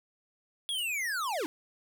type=linear sweep; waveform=square; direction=down; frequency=3400 to 277.2 Hz; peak=-31 dBFS; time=0.69-1.46 s; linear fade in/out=0 ms
type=noise with exponential decay; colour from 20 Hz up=violet; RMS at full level=-42 dBFS; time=0.78-0.94 s; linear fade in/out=5 ms; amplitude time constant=34 ms
effects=none